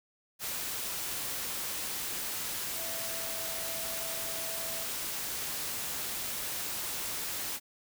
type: tone in noise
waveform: sine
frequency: 659.3 Hz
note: E5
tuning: in tune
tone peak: -44 dBFS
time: 2.75-4.87 s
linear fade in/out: 50 ms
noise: white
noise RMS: -36 dBFS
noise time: 0.39-7.6 s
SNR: -11 dB
effects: none